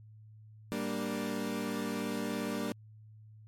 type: chord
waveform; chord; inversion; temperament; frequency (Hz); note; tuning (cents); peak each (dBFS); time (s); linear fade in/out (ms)
30% pulse; G minor; none; equal; 196 / 233.1 / 293.7; G3 / Bb3 / D4; 0 / 0 / 0; -35 / -34 / -36; 0.72-2.72; 0
effects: added 108 Hz sine -51 dBFS peak until 3.47 s + MP3 64 kbps